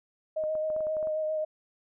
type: tone with vibrato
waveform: sine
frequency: 622.3 Hz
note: D#5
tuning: in tune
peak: -27 dBFS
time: 0.36-1.45 s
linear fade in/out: 10 ms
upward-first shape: sine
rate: 7.5 Hz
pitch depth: 19 cents each way
type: clicks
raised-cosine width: 1 ms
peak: -32 dBFS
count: 9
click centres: 0.438 / 0.553 / 0.702 / 0.764 / 0.806 / 0.869 / 0.968 / 1.028 / 1.072 s
effects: none